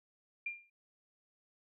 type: tone with exponential decay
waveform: sine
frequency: 2393 Hz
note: D7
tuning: 32 cents sharp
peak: -33 dBFS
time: 0.46-0.7 s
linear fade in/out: 5 ms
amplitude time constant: 51 ms
effects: none